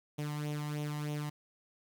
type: tone with flanger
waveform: sawtooth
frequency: 148.8 Hz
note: D3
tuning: 23 cents sharp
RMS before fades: -37 dBFS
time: 0.18-1.3 s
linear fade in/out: 10 ms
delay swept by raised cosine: 0.31 to 1.03 ms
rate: 3.2 Hz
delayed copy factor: +0.65
effects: 11-bit